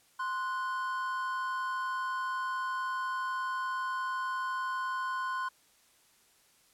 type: tone pair together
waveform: triangle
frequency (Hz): 1042.3 / 1474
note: C6 / F#6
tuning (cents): -7 / -7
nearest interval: tritone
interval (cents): 600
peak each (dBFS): -31 / -35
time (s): 0.19-5.49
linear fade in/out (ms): 10
effects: white hiss -65 dBFS RMS until 6.73 s + low-pass 12000 Hz 12 dB/octave